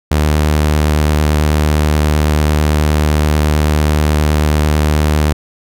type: tone with vibrato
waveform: sawtooth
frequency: 75.7 Hz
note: D#2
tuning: 47 cents flat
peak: -6 dBFS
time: 0.11-5.33 s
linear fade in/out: 5 ms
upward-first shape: sine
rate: 9.3 Hz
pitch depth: 14 cents each way
effects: none